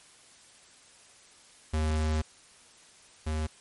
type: tone pair in turn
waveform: square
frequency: 77.78 / 77.78 Hz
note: D#2 / D#2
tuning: 0 / 0 cents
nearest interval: unison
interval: 0 cents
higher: neither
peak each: -26 / -29 dBFS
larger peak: first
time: 1.73-2.22 / 3.26-3.47 s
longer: first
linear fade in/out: 10 ms
effects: white hiss -56 dBFS RMS until 3.6 s + MP3 48 kbps